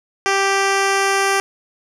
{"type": "tone with low-pass filter sweep", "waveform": "10% pulse", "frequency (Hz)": 392, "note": "G4", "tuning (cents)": 0, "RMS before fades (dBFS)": -17, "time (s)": [0.26, 1.4], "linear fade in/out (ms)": 0, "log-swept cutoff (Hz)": [6400, 10000], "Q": 1, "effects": []}